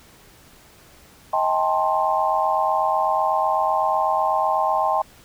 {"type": "chord", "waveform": "sine", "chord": "A half-diminished seventh", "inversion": "second", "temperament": "just", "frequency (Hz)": [633.6, 792, 880, 1056], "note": ["Eb5", "G5", "A5", "C6"], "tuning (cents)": [31, 18, 0, 16], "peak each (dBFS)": [-24, -22, -24, -23], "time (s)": [1.33, 5.02], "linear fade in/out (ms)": 5, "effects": ["pink hiss -50 dBFS RMS until 5.24 s"]}